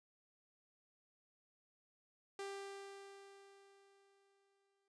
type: tone with exponential decay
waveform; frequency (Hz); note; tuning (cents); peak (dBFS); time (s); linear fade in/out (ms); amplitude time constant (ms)
sawtooth; 395.2; G4; +14; -39; 2.39-4.88; 2; 540
effects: noise-tail reverb RT60 0.1 s tail -20 dB re dry + resampled to 22050 Hz